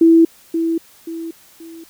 sine tone with echo, 329.6 Hz, E4, in tune, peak -6 dBFS, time 0.01-0.25 s, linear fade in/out 5 ms, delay 530 ms, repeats 3, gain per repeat -9 dB, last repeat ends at 1.84 s, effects white hiss -48 dBFS RMS until 1.89 s

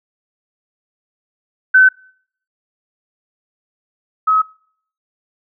sine tone pair in turn, 1521 / 1279 Hz, F#6 / D#6, +47 / +47 cents, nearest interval minor third, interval 300 cents, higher first, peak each -5 / -10 dBFS, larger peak first, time 1.74-1.89 / 4.27-4.42 s, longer neither, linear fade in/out 10 ms, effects noise-tail reverb RT60 0.6 s tail -26 dB re dry

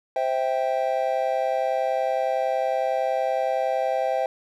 triangle chord, C major, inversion none, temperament just, 523.3 / 654.1 / 784.9 Hz, C5 / E5 / G5, 0 / -14 / +2 cents, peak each -24 dBFS, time 0.16-4.26 s, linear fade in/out 2 ms, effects none

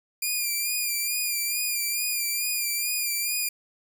5% pulse tone with vibrato, 2402 Hz, D7, 38 cents sharp, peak -16 dBFS, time 0.22-3.49 s, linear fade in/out 5 ms, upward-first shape sine, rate 2.3 Hz, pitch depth 48 cents each way, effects none

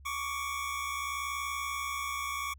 25% pulse tone pair together, 1114.3 / 1175 Hz, C#6 / D6, +9 / +1 cents, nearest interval minor second, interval 92 cents, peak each -31 / -35 dBFS, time 0.05-2.54 s, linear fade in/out 10 ms, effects added 69 Hz sine -50 dBFS peak until 2.58 s

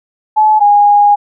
sine tone pair in turn, 859 / 821.5 Hz, A5 / G#5, -42 / -19 cents, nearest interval minor second, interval 77 cents, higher first, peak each -5 / -4 dBFS, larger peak second, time 0.36-0.6 / 0.6-1.16 s, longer second, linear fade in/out 20 ms, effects none

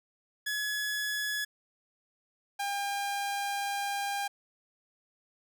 sawtooth tone pair in turn, 1695 / 802.7 Hz, G#6 / G5, +35 / +41 cents, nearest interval octave + minor second, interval 1294 cents, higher first, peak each -27 dBFS, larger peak neither, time 0.46-1.45 / 2.59-4.28 s, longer second, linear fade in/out 10 ms, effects none

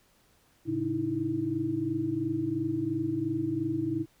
sine tone cluster, 109.4 / 137.7 / 302.6 / 325.5 Hz, A2 / C#3 / D#4 / E4, -9 / -11 / -48 / -22 cents, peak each -38 / -37 / -34 / -29 dBFS, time 0.65-4.06 s, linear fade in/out 50 ms, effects pink hiss -65 dBFS RMS until 4.2 s

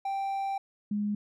triangle / sine tone pair in turn, 784 / 207.2 Hz, G5 / G#3, 0 / -4 cents, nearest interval octave + major seventh, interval 2304 cents, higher first, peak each -27 dBFS, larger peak neither, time 0.05-0.58 / 0.91-1.15 s, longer first, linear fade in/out 5 ms, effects none

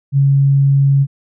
sine tone, 138.59 Hz, C#3, in tune, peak -8 dBFS, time 0.12-1.07 s, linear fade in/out 50 ms, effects none

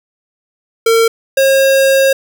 square tone pair in turn, 455.3 / 539.9 Hz, A#4 / C#5, -41 / -46 cents, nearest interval minor third, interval 295 cents, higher second, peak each -8 dBFS, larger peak neither, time 0.86-1.08 / 1.37-2.13 s, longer second, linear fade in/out 5 ms, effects none

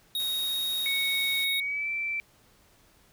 square tone, 3757 Hz, A#7, 13 cents sharp, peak -28 dBFS, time 0.15-1.6 s, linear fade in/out 2 ms
white noise, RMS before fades -44 dBFS, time 0.19-1.45 s, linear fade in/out 10 ms
sine tone with pitch glide, 2217 to 2335 Hz, C#7 to D7, 0 to -11 cents, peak -28 dBFS, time 0.86-2.2 s, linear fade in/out 0 ms, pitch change +89 cents, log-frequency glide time 1.55-1.89 s
effects pink hiss -61 dBFS RMS until 3.12 s

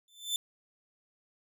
sawtooth tone with exponential growth, 3536 Hz, A7, 8 cents sharp, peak -23 dBFS, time 0.08-0.36 s, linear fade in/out 1 ms, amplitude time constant 60 ms, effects none

